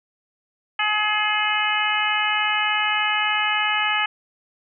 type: harmonic tone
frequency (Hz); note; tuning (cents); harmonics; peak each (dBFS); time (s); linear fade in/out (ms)
423.4; G#4; +33; 2 / 3 / 4 / 5 / 6 / 7; -26 / -26 / -26 / -26 / -26 / -26; 0.79-4.06; 5
effects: none